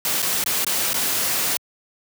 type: noise with dropouts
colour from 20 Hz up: white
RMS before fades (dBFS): -22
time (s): 0.05-1.57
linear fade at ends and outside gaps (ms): 1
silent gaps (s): 0.22-0.226 / 0.439-0.461 / 0.646-0.666 / 0.932-0.942
effects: high-pass 100 Hz 12 dB/octave